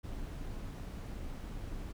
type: noise with amplitude modulation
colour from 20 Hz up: brown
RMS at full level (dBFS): -40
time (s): 0.03-1.93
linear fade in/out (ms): 20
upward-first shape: sine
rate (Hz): 254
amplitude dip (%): 35
effects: none